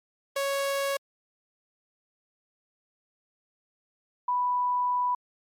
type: tone pair in turn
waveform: sawtooth / sine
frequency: 554.4 / 987.8 Hz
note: C#5 / B5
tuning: 0 / 0 cents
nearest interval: minor seventh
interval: 1000 cents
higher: second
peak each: -22 / -23 dBFS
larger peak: first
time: 0.36-0.97 / 4.28-5.15 s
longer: second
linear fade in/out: 5 ms
effects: MP3 64 kbps